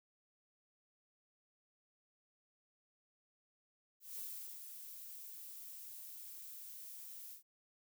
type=noise with ADSR envelope; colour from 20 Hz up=violet; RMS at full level=-45 dBFS; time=4-7.43 s; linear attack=180 ms; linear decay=400 ms; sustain=-6 dB; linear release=110 ms; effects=none